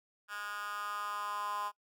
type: tone with high-pass filter sweep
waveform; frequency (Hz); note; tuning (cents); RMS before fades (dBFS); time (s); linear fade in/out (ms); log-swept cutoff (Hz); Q
10% pulse; 206.1; G#3; -13; -39; 0.28-1.72; 50; 1500 to 980; 4.9
effects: noise-tail reverb RT60 0.1 s tail -20 dB re dry